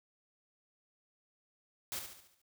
white noise with echo, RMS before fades -39 dBFS, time 1.92-1.99 s, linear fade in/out 0 ms, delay 71 ms, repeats 6, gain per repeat -6 dB, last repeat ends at 2.416 s, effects none

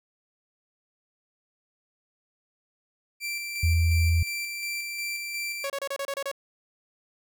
sawtooth tone with tremolo, 2349 Hz, D7, in tune, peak -26 dBFS, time 3.2-5.7 s, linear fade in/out 50 ms, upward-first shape square, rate 2.8 Hz, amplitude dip 30%
sine tone, 83 Hz, E2, 12 cents sharp, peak -19 dBFS, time 3.63-4.23 s, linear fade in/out 5 ms
sawtooth tone bursts, 554.4 Hz, C#5, in tune, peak -25 dBFS, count 8, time 5.64-6.315 s, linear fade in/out 2 ms, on 59 ms, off 29 ms
effects none

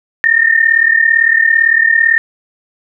sine tone pair together, 1801.2 / 1839 Hz, A6 / A#6, +40 / -24 cents, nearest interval unison, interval 36 cents, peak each -10 dBFS, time 0.24-2.18 s, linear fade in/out 0 ms, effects none

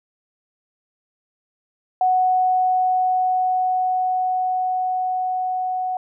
sine tone with level ramp, 740 Hz, F#5, in tune, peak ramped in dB -14 to -21 dBFS, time 2.01-5.97 s, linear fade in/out 2 ms, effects none

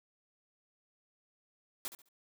white noise with echo, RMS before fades -39 dBFS, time 1.85-1.88 s, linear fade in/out 0 ms, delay 69 ms, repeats 3, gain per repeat -11 dB, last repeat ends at 2.087 s, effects none

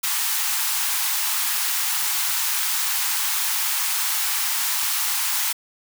white high-pass noise, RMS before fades -23 dBFS, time 0.03-5.53 s, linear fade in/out 10 ms, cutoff 780 Hz, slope 96 dB/octave, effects none

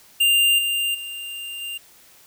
square tone with level steps, 2794 Hz, F7, in tune, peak -15 / -21 / -31 / -29 dBFS, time 0.2-1.78 s, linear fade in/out 10 ms, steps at 0.58 / 0.94 / 1.61 s, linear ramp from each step 10 ms, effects white hiss -51 dBFS RMS until 2.26 s

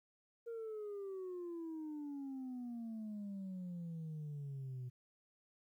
sine exponential sweep, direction down, 469.6 to 123.47 Hz, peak -40 dBFS, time 0.46-4.9 s, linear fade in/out 20 ms, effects tanh soft clip ceiling -41 dBFS + 13-bit

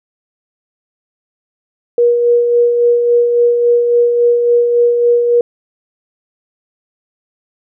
sine tone with tremolo, 477.8 Hz, A#4, 43 cents sharp, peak -6 dBFS, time 1.98-5.41 s, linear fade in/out 2 ms, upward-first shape sine, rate 3.6 Hz, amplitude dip 40%, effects none

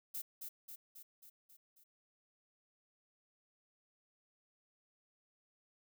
violet noise with echo, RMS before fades -42 dBFS, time 0.14-0.22 s, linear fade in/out 10 ms, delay 270 ms, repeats 6, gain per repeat -4 dB, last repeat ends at 1.84 s, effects none

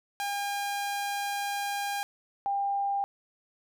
sawtooth / sine tone pair in turn, 807 / 798.2 Hz, G#5 / G5, -50 / +31 cents, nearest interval unison, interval 19 cents, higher first, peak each -26 dBFS, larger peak neither, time 0.2-2.03 / 2.46-3.04 s, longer first, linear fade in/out 0 ms, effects none

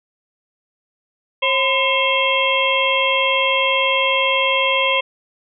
harmonic tone with a mistuned harmonic, 538 Hz, C5, 48 cents sharp, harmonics 1 / 2 / 4 / 5 / 6, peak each -21 / -21 / -21 / -21 / -21 dBFS, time 1.42-5.01 s, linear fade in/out 10 ms, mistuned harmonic 2, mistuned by -93 cents, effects none

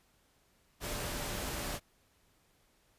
sine tone in noise, 588 Hz, D5, 2 cents sharp, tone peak -48 dBFS, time 0.8-1.8 s, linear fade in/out 50 ms, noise pink, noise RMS -38 dBFS, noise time 0.8-1.8 s, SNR -13 dB, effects pink hiss -70 dBFS RMS until 2.98 s + resampled to 32000 Hz

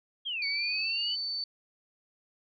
sine exponential two-way sweep, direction down then up, 3326 to 2215 to 3020 Hz, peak -31 dBFS, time 0.25-1.16 s, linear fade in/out 20 ms, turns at 0.46 s
sine tone, 4525 Hz, C#8, 35 cents sharp, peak -31 dBFS, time 0.42-1.44 s, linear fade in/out 2 ms
effects none

